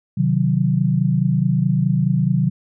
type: chord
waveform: sine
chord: C diminished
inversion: none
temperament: equal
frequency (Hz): 130.81 / 155.56 / 185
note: C3 / Eb3 / Gb3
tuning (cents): 0 / 0 / 0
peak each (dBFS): -19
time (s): 0.17-2.5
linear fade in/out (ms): 10
effects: none